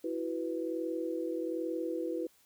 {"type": "chord", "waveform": "sine", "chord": "E suspended second", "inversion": "none", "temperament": "just", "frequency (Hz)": [329.6, 370.8, 494.4], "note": ["E4", "F#4", "B4"], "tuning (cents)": [0, 4, 2], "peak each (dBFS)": [-35, -39, -37], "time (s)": [0.04, 2.27], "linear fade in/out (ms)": 5, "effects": ["white hiss -66 dBFS RMS until 2.45 s"]}